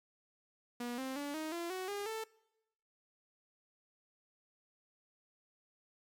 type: tone with pitch steps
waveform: sawtooth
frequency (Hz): 241.4 / 263.2 / 287.1 / 313.1 / 341.4 / 372.3 / 406 / 442.7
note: B3 / C4 / D4 / D#4 / F4 / F#4 / G#4 / A4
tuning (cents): -39 / +10 / -39 / +11 / -39 / +11 / -39 / +11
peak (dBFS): -34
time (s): 0.8-2.24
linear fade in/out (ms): 5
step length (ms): 180
effects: noise-tail reverb RT60 0.9 s tail -23 dB re dry + MP3 96 kbps